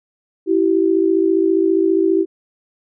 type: tone pair together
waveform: sine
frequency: 329.6 / 384.5 Hz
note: E4 / G4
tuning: 0 / -33 cents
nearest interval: minor third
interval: 267 cents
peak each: -15 dBFS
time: 0.46-2.26 s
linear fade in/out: 50 ms
effects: none